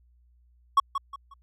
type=tone with echo; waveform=triangle; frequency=1108.7 Hz; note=C#6; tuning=in tune; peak=-13 dBFS; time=0.77-0.8 s; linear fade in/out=5 ms; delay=180 ms; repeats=3; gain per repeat=-10 dB; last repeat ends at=1.34 s; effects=added 60 Hz sine -58 dBFS peak until 1.42 s